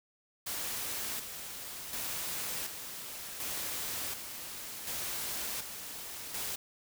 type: noise with tremolo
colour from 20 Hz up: white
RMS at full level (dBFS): -37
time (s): 0.46-6.56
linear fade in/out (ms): 10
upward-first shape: square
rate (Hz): 0.68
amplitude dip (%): 50
effects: none